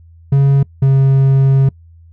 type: tone pair in turn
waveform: triangle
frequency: 138.4 / 135.4 Hz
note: C#3 / C#3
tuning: -2 / -40 cents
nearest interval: unison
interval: 38 cents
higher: first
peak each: -5 dBFS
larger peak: neither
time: 0.32-0.63 / 0.82-1.69 s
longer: second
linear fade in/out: 5 ms
effects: noise-tail reverb RT60 0.1 s tail -25 dB re dry + added 83 Hz sine -39 dBFS peak until 2.12 s